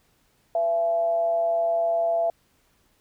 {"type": "tone with frequency modulation", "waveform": "sine", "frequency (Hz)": 673, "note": "E5", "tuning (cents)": 36, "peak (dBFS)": -20, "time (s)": [0.55, 2.3], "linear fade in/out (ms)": 2, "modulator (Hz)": 177, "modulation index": 0.28, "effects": ["pink hiss -65 dBFS RMS until 3 s"]}